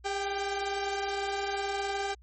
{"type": "tone pair together", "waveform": "sawtooth", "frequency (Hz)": [401.3, 783], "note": ["G4", "G5"], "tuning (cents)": [41, -2], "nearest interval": "octave", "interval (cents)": 1157, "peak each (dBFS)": [-29, -29], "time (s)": [0.04, 2.15], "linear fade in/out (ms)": 20, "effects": ["added 60 Hz sine -52 dBFS peak until 2.22 s", "MP3 32 kbps"]}